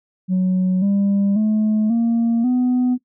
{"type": "tone with pitch steps", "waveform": "sine", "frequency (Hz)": [185, 199.43, 215, 231.7, 249.8], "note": ["F#3", "G3", "A3", "A#3", "B3"], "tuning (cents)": [0, 30, -40, -10, 20], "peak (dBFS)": -12, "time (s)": [0.28, 2.98], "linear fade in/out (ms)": 50, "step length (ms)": 540, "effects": ["noise-tail reverb RT60 0.1 s tail -17 dB re dry", "tanh soft clip ceiling -13 dBFS"]}